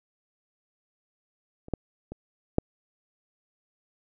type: clicks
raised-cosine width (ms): 2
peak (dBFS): -30 / -12 / -24 / -7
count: 4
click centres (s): 1.684 / 1.737 / 2.12 / 2.584
effects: none